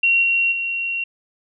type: tone with level steps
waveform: sine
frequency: 2743 Hz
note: F7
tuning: 32 cents flat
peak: -13 / -15 / -21 dBFS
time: 0.03-1.04 s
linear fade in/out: 5 ms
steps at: 0.22 / 0.51 s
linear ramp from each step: 20 ms
effects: none